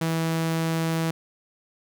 sawtooth tone, 163.2 Hz, E3, 17 cents flat, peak -19 dBFS, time 0.01-1.11 s, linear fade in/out 5 ms, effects none

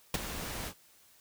pink noise with ADSR envelope, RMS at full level -27 dBFS, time 0.14-0.74 s, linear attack 3 ms, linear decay 21 ms, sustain -12 dB, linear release 70 ms, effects white hiss -62 dBFS RMS until 1.2 s

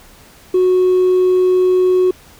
triangle tone with hard clipping, 367.3 Hz, F#4, 13 cents flat, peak -9 dBFS, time 0.54-2.11 s, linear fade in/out 5 ms, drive 2 dB, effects pink hiss -44 dBFS RMS until 2.39 s

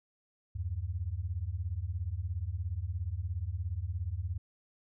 sine beating tone pair, 78.5 / 95.5 Hz, D#2 / G2, +16 / -45 cents, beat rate 17 Hz, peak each -36 / -35 dBFS, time 0.55-4.38 s, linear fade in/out 10 ms, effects none

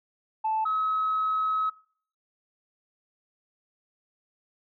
sine tone pair in turn, 876 / 1281.4 Hz, A5 / E6, -8 / -49 cents, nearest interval perfect fifth, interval 659 cents, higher second, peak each -23 dBFS, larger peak neither, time 0.44-0.65 / 0.65-1.7 s, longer second, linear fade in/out 10 ms, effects noise-tail reverb RT60 0.5 s tail -21 dB re dry + tanh soft clip ceiling -19 dBFS

